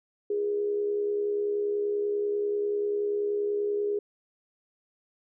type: tone with amplitude modulation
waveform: sine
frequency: 411.7 Hz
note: G#4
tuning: 15 cents flat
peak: -23 dBFS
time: 0.3-3.99 s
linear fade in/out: 5 ms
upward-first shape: sine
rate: 70.3 Hz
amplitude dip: 45%
effects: none